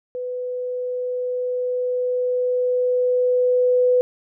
sine tone with level ramp, 498.6 Hz, B4, 16 cents sharp, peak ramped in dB -25 to -13 dBFS, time 0.15-4.01 s, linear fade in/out 0 ms, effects none

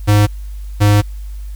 square tone pair in turn, 103.83 / 103.41 Hz, G#2 / G#2, 0 / -7 cents, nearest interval unison, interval 7 cents, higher first, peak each -8 dBFS, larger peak neither, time 0.07-0.27 / 0.8-1.02 s, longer second, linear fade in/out 20 ms, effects added 50 Hz sine -24 dBFS peak until 1.55 s + white hiss -49 dBFS RMS until 1.55 s

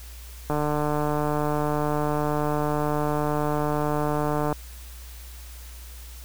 click train, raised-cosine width 1 ms, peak -12 dBFS, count 601, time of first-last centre 0.5-4.527 s, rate 149 Hz, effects added 60 Hz sine -39 dBFS peak until 6.24 s + white hiss -47 dBFS RMS until 6.24 s

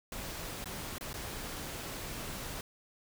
pink noise with dropouts, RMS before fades -41 dBFS, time 0.12-2.61 s, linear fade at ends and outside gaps 2 ms, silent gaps 0.643-0.657 / 0.983-1.009 / 1.131-1.14 s, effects none

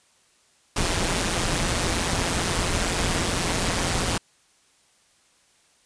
pink noise with amplitude modulation, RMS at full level -21 dBFS, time 0.76-4.18 s, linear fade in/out 5 ms, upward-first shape sine, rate 175 Hz, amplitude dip 70%, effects white hiss -61 dBFS RMS until 5.85 s + resampled to 22050 Hz

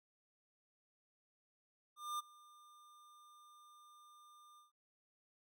square tone with ADSR envelope, 1200 Hz, D6, 37 cents sharp, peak -38 dBFS, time 1.96-4.72 s, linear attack 230 ms, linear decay 19 ms, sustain -23 dB, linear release 140 ms, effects none

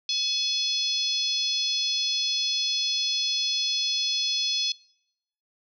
harmonic tone, 853 Hz, G#5, 46 cents sharp, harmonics 3 / 4 / 5 / 6 / 7, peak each -36 / -28 / -29 / -30 / -35 dBFS, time 0.09-4.72 s, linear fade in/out 2 ms, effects noise-tail reverb RT60 0.8 s tail -25 dB re dry

